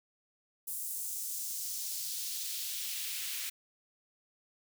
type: noise with high-pass filter sweep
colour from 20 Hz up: white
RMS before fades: -38 dBFS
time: 0.67-3.5 s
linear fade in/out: 10 ms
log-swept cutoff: 9600 to 2200 Hz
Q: 1.3
effects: none